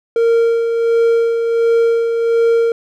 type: tone with tremolo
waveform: triangle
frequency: 462 Hz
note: A#4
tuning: 16 cents flat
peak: -7 dBFS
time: 0.16-2.72 s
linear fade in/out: 2 ms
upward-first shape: sine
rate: 1.4 Hz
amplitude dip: 45%
effects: none